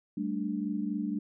sine chord, G suspended second, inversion none, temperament equal, 196 / 220 / 293.7 Hz, G3 / A3 / D4, 0 / 0 / 0 cents, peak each -34 dBFS, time 0.17-1.19 s, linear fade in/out 5 ms, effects none

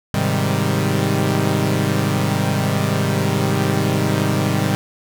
sawtooth chord, Ab major seventh, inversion none, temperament equal, 103.83 / 130.81 / 155.56 / 196 Hz, Ab2 / C3 / Eb3 / G3, 0 / 0 / 0 / 0 cents, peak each -18 dBFS, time 0.14-4.75 s, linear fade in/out 0 ms, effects none

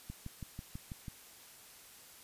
click train, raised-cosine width 5 ms, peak -30 dBFS, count 7, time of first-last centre 0.1-1.082 s, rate 6.11 Hz, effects white hiss -56 dBFS RMS until 2.23 s + resampled to 32000 Hz

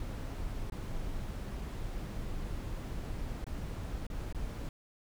brown noise with dropouts, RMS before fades -38 dBFS, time 0-4.69 s, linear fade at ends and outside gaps 1 ms, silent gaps 0.699-0.721 / 3.443-3.466 / 4.067-4.101 / 4.326-4.347 s, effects none

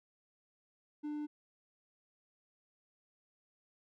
triangle tone, 298 Hz, D4, 25 cents sharp, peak -35 dBFS, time 1.03-1.27 s, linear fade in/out 20 ms, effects none

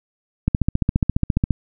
click train, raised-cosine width 5 ms, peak -4 dBFS, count 16, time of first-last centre 0.48-1.507 s, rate 14.6 Hz, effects none

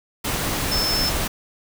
sine tone in noise, 5274 Hz, E8, in tune, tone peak -21 dBFS, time 0.71-1.1 s, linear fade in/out 10 ms, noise pink, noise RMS -24 dBFS, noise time 0.24-1.28 s, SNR 0 dB, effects none

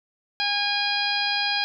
harmonic tone, 817 Hz, G#5, 29 cents flat, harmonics 1 / 2 / 3 / 4 / 5 / 6, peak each -29 / -29 / -29 / -29 / -29 / -29 dBFS, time 0.4-1.64 s, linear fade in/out 0 ms, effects none

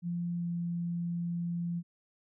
sine tone with pitch glide, 173 to 171.81 Hz, F3 to F3, -16 to -28 cents, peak -31 dBFS, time 0.02-1.83 s, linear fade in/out 50 ms, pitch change -12 cents, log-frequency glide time 0.37-0.46 s, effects none

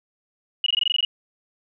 sine tone bursts, 2900 Hz, F#7, 35 cents flat, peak -17 dBFS, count 10, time 0.64-1.05 s, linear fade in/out 2 ms, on 23 ms, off 20 ms, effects none

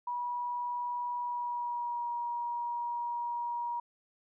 sine tone with pitch glide, 970 to 952.8 Hz, B5 to A#5, -31 to +38 cents, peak -32 dBFS, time 0.07-3.8 s, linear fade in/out 5 ms, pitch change -31 cents, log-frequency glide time 1.18-2.1 s, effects none

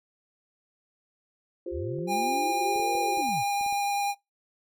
sine chord, F suspended second, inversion none, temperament equal, 349.2 / 392 / 523.3 Hz, F4 / G4 / C5, 0 / 0 / 0 cents, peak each -33 / -38 / -38 dBFS, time 1.66-3.22 s, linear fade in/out 5 ms
sine linear two-way sweep, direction up then down, 58.27 to 497.7 to 91.6 Hz, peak -33 dBFS, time 1.71-3.44 s, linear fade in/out 50 ms, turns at 3 s
clicks, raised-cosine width 2 ms, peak -35 dBFS, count 9, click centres 1.988 / 2.76 / 2.798 / 2.952 / 3.175 / 3.29 / 3.611 / 3.663 / 3.726 s
square tone with vibrato, 808 Hz, G#5, 48 cents flat, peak -26 dBFS, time 2.07-4.15 s, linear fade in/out 50 ms, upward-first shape triangle, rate 10 Hz, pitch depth 11 cents each way
effects noise-tail reverb RT60 0.2 s tail -24 dB re dry

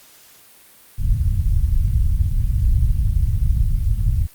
pink low-pass noise, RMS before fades -17 dBFS, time 0.98-4.27 s, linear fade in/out 20 ms, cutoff 110 Hz, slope 24 dB/octave, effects white hiss -48 dBFS RMS until 4.34 s + Opus 48 kbps

